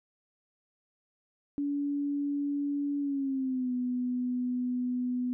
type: tone with pitch glide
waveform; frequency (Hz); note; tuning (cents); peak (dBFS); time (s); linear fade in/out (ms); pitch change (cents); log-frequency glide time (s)
sine; 285.7 to 248.7; D4 to B3; -48 to +12; -28; 1.58-5.33; 0; -240; 3-3.73
effects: none